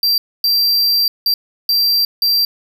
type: tone bursts at uneven times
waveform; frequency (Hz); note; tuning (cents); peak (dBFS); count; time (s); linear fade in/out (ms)
square; 4712; D8; +5; -12; 5; 0.03-0.18 / 0.44-1.08 / 1.26-1.34 / 1.69-2.05 / 2.22-2.45; 2
effects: none